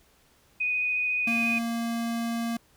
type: tone with vibrato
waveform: sine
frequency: 2489 Hz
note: D#7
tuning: in tune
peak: -24 dBFS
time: 0.6-1.59 s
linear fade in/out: 10 ms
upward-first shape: triangle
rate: 14 Hz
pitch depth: 15 cents each way
type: tone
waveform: square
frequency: 232 Hz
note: A#3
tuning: 8 cents flat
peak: -28 dBFS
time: 1.27-2.57 s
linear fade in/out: 5 ms
effects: pink hiss -62 dBFS RMS until 2.76 s